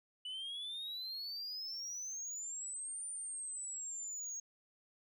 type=exponential two-way sweep; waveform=sine; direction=up then down; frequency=2960 to 9180 to 6530 Hz; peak=-38 dBFS; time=0.25-4.4 s; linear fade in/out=5 ms; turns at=3.06 s; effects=tanh soft clip ceiling -40 dBFS